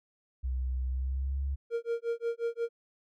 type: tone with pitch glide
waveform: sine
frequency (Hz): 63.8 to 68.78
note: C2 to C#2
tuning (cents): -43 to -13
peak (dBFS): -29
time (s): 0.43-1.56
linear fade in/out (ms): 20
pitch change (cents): +130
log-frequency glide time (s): 0.87-1.43
type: tone with tremolo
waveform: triangle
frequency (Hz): 466.2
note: A#4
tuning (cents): 0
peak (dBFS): -25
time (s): 1.7-2.69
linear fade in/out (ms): 50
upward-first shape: sine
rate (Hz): 5.6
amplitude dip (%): 100
effects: none